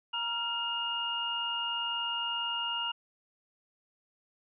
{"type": "tone cluster", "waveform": "sine", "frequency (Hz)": [942, 1385, 2839], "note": ["A#5", "F6", "F7"], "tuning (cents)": [18, -15, 28], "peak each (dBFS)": [-37, -39, -32], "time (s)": [0.13, 2.92], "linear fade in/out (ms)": 10, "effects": []}